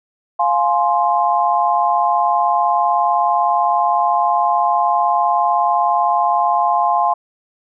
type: chord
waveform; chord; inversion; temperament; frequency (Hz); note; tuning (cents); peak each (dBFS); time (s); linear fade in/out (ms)
sine; F minor; none; just; 698.5 / 838.1 / 1047.7; F5 / Ab5 / C6; 0 / +16 / +2; -17; 0.39-7.14; 10
effects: none